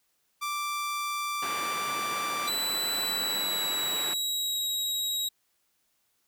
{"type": "tone", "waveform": "sawtooth", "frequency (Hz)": 1174.7, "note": "D6", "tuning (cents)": 0, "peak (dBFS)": -26, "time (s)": [0.41, 2.5], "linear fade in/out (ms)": 20}
{"type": "band-pass noise", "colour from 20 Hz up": "white", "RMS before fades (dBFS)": -38, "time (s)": [1.42, 4.14], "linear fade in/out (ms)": 5, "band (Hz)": [190, 2000], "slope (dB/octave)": 12}
{"type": "tone with pitch glide", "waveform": "sawtooth", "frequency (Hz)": [3972, 3828], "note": ["B7", "A#7"], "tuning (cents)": [9, 45], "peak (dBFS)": -25, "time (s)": [2.47, 5.29], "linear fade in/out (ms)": 10, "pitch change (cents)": -64, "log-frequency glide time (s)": [2.95, 4.59]}
{"effects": ["white hiss -73 dBFS RMS until 6.27 s"]}